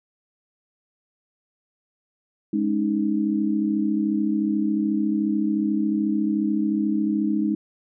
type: chord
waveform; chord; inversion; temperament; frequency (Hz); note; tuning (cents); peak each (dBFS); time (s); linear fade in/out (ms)
sine; Ab suspended fourth; none; equal with one note detuned; 208.5 / 277.2 / 311.1; Ab3 / Db4 / Eb4; +7 / 0 / 0; -23 / -28 / -23; 2.53-7.55; 5
effects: none